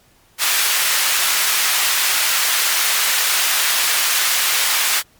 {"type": "high-pass noise", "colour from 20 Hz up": "pink", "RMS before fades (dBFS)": -17, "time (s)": [0.38, 5.03], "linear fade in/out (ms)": 50, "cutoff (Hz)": 1500, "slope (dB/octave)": 12, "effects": ["pink hiss -54 dBFS RMS until 5.19 s", "MP3 96 kbps"]}